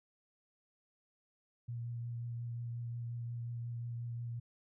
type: tone with vibrato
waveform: sine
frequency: 118.4 Hz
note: A#2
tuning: 27 cents sharp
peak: -38 dBFS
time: 1.68-4.4 s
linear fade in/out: 10 ms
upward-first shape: triangle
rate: 5.6 Hz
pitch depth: 17 cents each way
effects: none